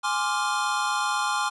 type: chord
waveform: square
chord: D half-diminished seventh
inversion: second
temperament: equal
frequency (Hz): 830.6 / 1046.5 / 1174.7 / 1396.9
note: Ab5 / C6 / D6 / F6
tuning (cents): 0 / 0 / 0 / 0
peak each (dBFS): -30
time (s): 0.03-1.5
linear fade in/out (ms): 20
effects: resampled to 24000 Hz